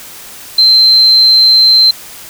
sine tone, 4112 Hz, C8, 31 cents flat, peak -3 dBFS, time 0.58-1.91 s, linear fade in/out 5 ms, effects white hiss -31 dBFS RMS until 2.29 s

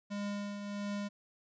square tone with tremolo, 203.5 Hz, G#3, 35 cents flat, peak -35 dBFS, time 0.1-1.09 s, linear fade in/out 20 ms, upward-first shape triangle, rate 1.5 Hz, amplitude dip 50%, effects resampled to 16000 Hz

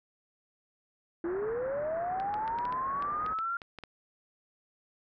white low-pass noise, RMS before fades -44 dBFS, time 1.24-3.34 s, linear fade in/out 5 ms, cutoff 1700 Hz, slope 48 dB/octave
sine linear sweep, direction up, 329.6 to 1396.9 Hz, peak -30 dBFS, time 1.24-3.57 s, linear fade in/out 2 ms
clicks, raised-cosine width 0.3 ms, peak -27 dBFS, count 12, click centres 2.2 / 2.341 / 2.478 / 2.587 / 2.653 / 2.725 / 3.024 / 3.263 / 3.388 / 3.618 / 3.787 / 3.837 s
effects none

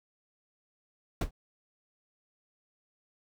brown noise with exponential decay, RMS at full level -18 dBFS, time 1.21-1.31 s, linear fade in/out 5 ms, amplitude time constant 21 ms, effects none

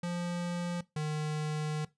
square tone pair in turn, 174.61 / 152.62 Hz, F3 / D#3, 0 / -33 cents, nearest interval major second, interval 233 cents, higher first, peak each -33 / -32 dBFS, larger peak second, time 0.03-0.81 / 0.96-1.85 s, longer second, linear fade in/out 5 ms, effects noise-tail reverb RT60 0.2 s tail -19 dB re dry + resampled to 22050 Hz

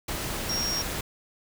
sine tone in noise, 5588 Hz, F8, in tune, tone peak -27 dBFS, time 0.49-0.82 s, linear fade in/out 5 ms, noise pink, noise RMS -32 dBFS, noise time 0.08-1.01 s, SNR +2 dB, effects none

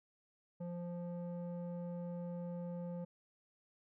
square tone with low-pass filter, 174.3 Hz, F3, 3 cents flat, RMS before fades -43 dBFS, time 0.6-3.05 s, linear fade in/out 10 ms, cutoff 600 Hz, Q 1.6, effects none

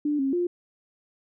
sine tone with pitch steps, 295.2 / 270.3 / 352 Hz, D4 / C#4 / F4, +9 / -44 / +14 cents, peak -22 dBFS, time 0.05-0.47 s, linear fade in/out 5 ms, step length 140 ms, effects none

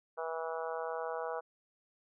harmonic tone, 162.8 Hz, E3, 21 cents flat, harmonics 3 / 4 / 5 / 6 / 7 / 8 / 9, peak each -39 / -41 / -43 / -45 / -46 / -47 / -48 dBFS, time 0.17-1.41 s, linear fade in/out 20 ms, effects none

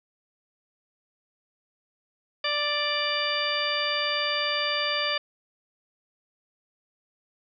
harmonic tone with a mistuned harmonic, 588 Hz, D5, 2 cents sharp, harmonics 1 / 2 / 3 / 4 / 5 / 6 / 8, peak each -32 / -32 / -32 / -32 / -32 / -32 / -32 dBFS, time 2.44-5.18 s, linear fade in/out 5 ms, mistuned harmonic 6, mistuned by +20 cents, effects none

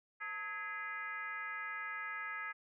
sine tone with frequency modulation, 1661.2 Hz, G#6, in tune, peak -39 dBFS, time 0.2-2.53 s, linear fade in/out 20 ms, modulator 385 Hz, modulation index 1.3, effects none

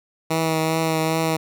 10% pulse tone with vibrato, 160.5 Hz, E3, 46 cents flat, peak -11 dBFS, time 0.3-1.37 s, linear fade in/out 10 ms, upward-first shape triangle, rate 2.5 Hz, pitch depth 21 cents each way, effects none

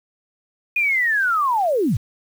sine linear sweep, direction down, 2476 to 81.3 Hz, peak -16 dBFS, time 0.76-1.97 s, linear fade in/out 5 ms, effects 7-bit

